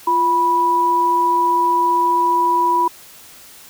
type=tone pair together; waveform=sine; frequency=346.8 / 981 Hz; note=F4 / B5; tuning=-12 / -12 cents; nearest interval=octave + tritone; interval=1800 cents; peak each=-23 / -13 dBFS; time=0.07-2.88 s; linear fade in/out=5 ms; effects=white hiss -42 dBFS RMS until 3.69 s